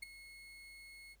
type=tone with ADSR envelope; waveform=35% pulse; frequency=2173 Hz; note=C#7; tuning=35 cents flat; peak=-37 dBFS; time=0.02-1.16 s; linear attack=10 ms; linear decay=9 ms; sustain=-14 dB; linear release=40 ms; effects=added 50 Hz sine -66 dBFS peak until 1.2 s + pink hiss -75 dBFS RMS until 1.2 s